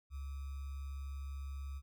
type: tone with sample-and-hold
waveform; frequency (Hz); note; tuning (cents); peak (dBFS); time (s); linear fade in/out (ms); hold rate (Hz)
sine; 69; C#2; -7; -40; 0.1-1.82; 50; 1225
effects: none